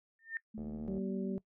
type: tone with exponential growth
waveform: sine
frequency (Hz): 1810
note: A6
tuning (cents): +48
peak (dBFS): -32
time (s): 0.19-0.37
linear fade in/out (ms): 1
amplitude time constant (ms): 38
type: tone with pitch glide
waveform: sine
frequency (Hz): 217.8 to 238.9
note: A3 to A#3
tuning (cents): -17 to +43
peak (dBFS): -40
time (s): 0.54-1.37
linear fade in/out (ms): 10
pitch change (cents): +160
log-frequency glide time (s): 0.75-1.05
type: click train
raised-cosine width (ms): 2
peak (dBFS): -34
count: 32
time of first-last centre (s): 0.58-0.98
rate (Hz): 77.5
type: harmonic tone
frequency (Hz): 192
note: G3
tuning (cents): -36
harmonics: 1 / 2 / 3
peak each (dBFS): -36 / -40 / -49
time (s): 0.88-1.38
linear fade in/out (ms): 0
effects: noise-tail reverb RT60 0.1 s tail -20 dB re dry